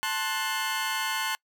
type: chord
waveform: 20% pulse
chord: F# diminished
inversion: first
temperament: equal with one note detuned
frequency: 880 / 1058.1 / 1480 Hz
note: A5 / C6 / F#6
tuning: 0 / +19 / 0 cents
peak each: -27 dBFS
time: 0.03-1.35 s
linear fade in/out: 0 ms
effects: noise-tail reverb RT60 0.1 s tail -26 dB re dry